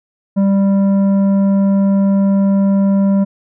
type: tone with tanh clipping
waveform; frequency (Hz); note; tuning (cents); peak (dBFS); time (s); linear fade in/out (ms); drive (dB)
sine; 196.8; G3; +7; -11; 0.36-3.25; 20; 9
effects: none